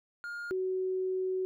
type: tone pair in turn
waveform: triangle / sine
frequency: 1416 / 373.8 Hz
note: F6 / F#4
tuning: +23 / +18 cents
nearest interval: octave + major seventh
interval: 2305 cents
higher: first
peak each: -35 / -29 dBFS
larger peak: second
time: 0.24-0.51 / 0.51-1.45 s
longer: second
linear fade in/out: 0 ms
effects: none